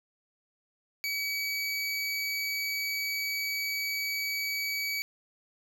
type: tone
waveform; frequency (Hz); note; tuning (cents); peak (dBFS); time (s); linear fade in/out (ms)
25% pulse; 2276; C#7; +45; -26; 1.04-5.02; 0
effects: none